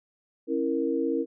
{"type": "chord", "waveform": "sine", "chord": "A# diminished", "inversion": "first", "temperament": "equal with one note detuned", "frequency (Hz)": [272.6, 329.6, 466.2], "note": ["C#4", "E4", "A#4"], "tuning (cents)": [-29, 0, 0], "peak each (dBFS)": [-29, -28, -28], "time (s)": [0.47, 1.26], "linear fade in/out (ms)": 50, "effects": []}